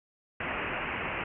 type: low-pass noise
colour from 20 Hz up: white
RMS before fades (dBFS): -34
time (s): 0.4-1.24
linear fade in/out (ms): 5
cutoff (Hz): 2800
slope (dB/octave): 96
effects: none